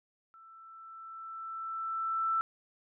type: tone with level ramp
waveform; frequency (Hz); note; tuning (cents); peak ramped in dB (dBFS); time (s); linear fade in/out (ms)
sine; 1329; E6; +14; -53 to -26; 0.34-2.41; 0
effects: none